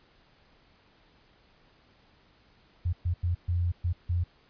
sine tone bursts at uneven times, 87.31 Hz, F2, in tune, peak -24 dBFS, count 6, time 2.85-2.93 / 3.05-3.14 / 3.23-3.35 / 3.48-3.72 / 3.84-3.93 / 4.09-4.24 s, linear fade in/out 10 ms, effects pink hiss -62 dBFS RMS until 4.49 s + resampled to 11025 Hz

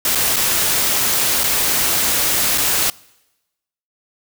white noise with dropouts, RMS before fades -17 dBFS, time 0.05-2.9 s, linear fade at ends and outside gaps 2 ms, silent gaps 0.15-0.155 / 0.361-0.365 / 1.435-1.439 / 2.577-2.581 s, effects noise-tail reverb RT60 1.0 s tail -24 dB re dry

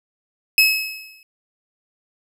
30% pulse tone with exponential decay, 2576 Hz, E7, 41 cents flat, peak -6 dBFS, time 0.58-1.23 s, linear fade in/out 1 ms, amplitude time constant 140 ms, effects none

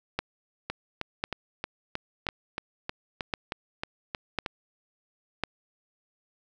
two click trains, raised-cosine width 0.3 ms, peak -15 / -11 dBFS, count 13 / 6, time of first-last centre 0.7-4.462 / 0.19-5.437 s, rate 3.19 / 0.953 Hz, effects none

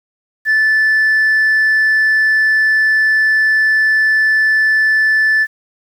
sine tone, 1750 Hz, A6, 10 cents flat, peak -7 dBFS, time 0.45-5.47 s, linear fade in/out 50 ms, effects tanh soft clip ceiling -8 dBFS + 7-bit

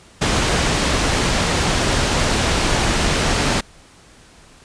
pink low-pass noise, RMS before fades -18 dBFS, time 0.21-3.61 s, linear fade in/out 10 ms, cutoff 7500 Hz, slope 12 dB/octave, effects pink hiss -47 dBFS RMS until 4.64 s + resampled to 22050 Hz

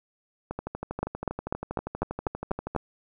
two click trains, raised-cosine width 1 ms, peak -18 / -12 dBFS, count 29 / 8, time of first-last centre 0.51-2.75 / 1.03-2.763 s, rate 12.5 / 4.04 Hz, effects none

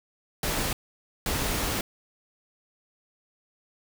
pink noise bursts at uneven times, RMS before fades -28 dBFS, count 2, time 0.43-0.73 / 1.26-1.81 s, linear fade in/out 2 ms, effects none

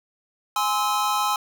square chord, Ab augmented, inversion none, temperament just, 830.6 / 1038.3 / 1297.8 Hz, Ab5 / C6 / E6, 0 / -14 / -27 cents, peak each -26 dBFS, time 0.56-1.36 s, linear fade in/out 2 ms, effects none

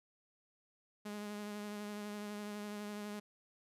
sawtooth tone with vibrato, 207.7 Hz, G#3, in tune, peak -38 dBFS, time 1.05-3.2 s, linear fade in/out 10 ms, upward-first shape sine, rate 12 Hz, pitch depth 19 cents each way, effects resampled to 32000 Hz

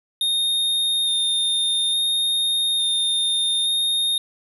square tone with vibrato, 3667 Hz, A#7, 29 cents flat, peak -19 dBFS, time 0.21-4.18 s, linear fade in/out 2 ms, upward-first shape square, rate 0.58 Hz, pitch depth 11 cents each way, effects none

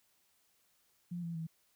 sine tone with pitch steps, 174.61 / 168.37 / 162.35 Hz, F3 / E3 / E3, 0 / +37 / -26 cents, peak -37 dBFS, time 1.11-1.47 s, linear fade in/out 10 ms, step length 120 ms, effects white hiss -73 dBFS RMS until 1.75 s

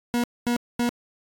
40% pulse tone bursts, 240 Hz, B3, 49 cents flat, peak -20 dBFS, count 3, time 0.14-0.891 s, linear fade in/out 0 ms, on 97 ms, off 230 ms, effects AAC 64 kbps

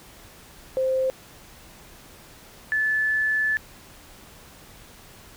sine tone pair in turn, 523.3 / 1737.9 Hz, C5 / A6, 0 / -22 cents, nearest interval octave + major sixth, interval 2078 cents, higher second, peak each -20 dBFS, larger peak neither, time 0.77-1.1 / 2.72-3.57 s, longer second, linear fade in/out 0 ms, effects pink hiss -48 dBFS RMS until 5.36 s

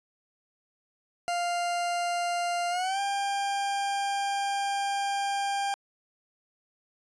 40% pulse tone with pitch glide, 698.5 to 797.7 Hz, F5 to G5, 0 to +30 cents, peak -26 dBFS, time 1.28-5.74 s, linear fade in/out 0 ms, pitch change +230 cents, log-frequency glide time 2.7-3 s, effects resampled to 22050 Hz

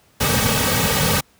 pink noise with comb filter, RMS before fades -18 dBFS, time 0.2-1.21 s, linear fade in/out 10 ms, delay 2.9 ms, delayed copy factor -0.95, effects pink hiss -56 dBFS RMS until 1.39 s + high-pass 60 Hz 12 dB/octave

